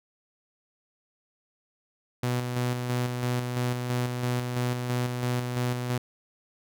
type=tone with tremolo; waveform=sawtooth; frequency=123.47 Hz; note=B2; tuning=in tune; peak=-21 dBFS; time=2.23-5.98 s; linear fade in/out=5 ms; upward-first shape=square; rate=3 Hz; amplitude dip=40%; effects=none